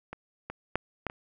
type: clicks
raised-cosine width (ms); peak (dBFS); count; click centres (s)
0.5; -23 / -21 / -11 / -15 / -25; 5; 0.13 / 0.5 / 0.756 / 1.067 / 1.099
effects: none